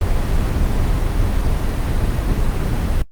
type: noise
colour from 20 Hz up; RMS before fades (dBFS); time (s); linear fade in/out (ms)
brown; -17; 0.01-3.02; 2
effects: noise-tail reverb RT60 0.1 s tail -18 dB re dry + Opus 32 kbps